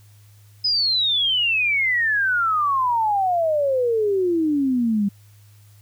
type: exponential sweep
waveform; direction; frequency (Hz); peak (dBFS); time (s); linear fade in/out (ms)
sine; down; 5080 to 196; -17; 0.64-5.09; 10
effects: added 103 Hz sine -47 dBFS peak until 5.81 s + white hiss -58 dBFS RMS until 5.81 s